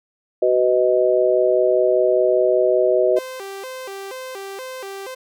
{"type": "harmonic tone", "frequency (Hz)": 125.1, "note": "B2", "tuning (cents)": 23, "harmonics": [3, 4, 5], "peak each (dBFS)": [-18, -19, -17], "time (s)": [0.42, 3.19], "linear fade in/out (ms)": 5}
{"type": "tone with vibrato", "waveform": "sawtooth", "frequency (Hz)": 450, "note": "A4", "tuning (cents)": 39, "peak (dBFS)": -26, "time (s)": [3.16, 5.15], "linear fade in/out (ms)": 10, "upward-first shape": "square", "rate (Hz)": 2.1, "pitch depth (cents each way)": 240}
{"effects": []}